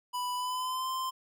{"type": "tone with pitch glide", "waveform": "square", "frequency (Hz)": [990, 1040.4], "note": ["B5", "C6"], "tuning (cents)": [4, -10], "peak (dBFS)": -32, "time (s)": [0.13, 1.11], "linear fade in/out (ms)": 20, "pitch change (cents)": 86, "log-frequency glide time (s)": [0.35, 0.89], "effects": []}